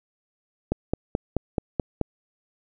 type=click train; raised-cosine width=2 ms; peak=-9 dBFS; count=7; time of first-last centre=0.72-2.013 s; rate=4.64 Hz; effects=none